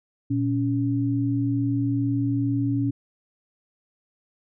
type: tone pair together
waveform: sine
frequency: 117.73 / 280 Hz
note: A#2 / C#4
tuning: +18 / +18 cents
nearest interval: octave + minor third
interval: 1500 cents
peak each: -24 / -23 dBFS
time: 0.3-2.91 s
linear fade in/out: 10 ms
effects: none